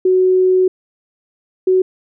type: tone pair in turn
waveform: sine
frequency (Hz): 371 / 372.7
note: F#4 / F#4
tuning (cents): +5 / +13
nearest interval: unison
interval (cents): 8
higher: second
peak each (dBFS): -9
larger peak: neither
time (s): 0.05-0.68 / 1.67-1.82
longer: first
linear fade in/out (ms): 5
effects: none